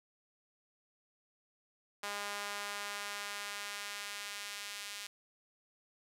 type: tone with high-pass filter sweep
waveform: sawtooth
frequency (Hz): 203.8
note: G#3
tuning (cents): -32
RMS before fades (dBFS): -42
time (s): 2.03-5.07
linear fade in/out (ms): 5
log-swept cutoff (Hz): 940 to 2600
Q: 0.81
effects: low-pass 12000 Hz 12 dB/octave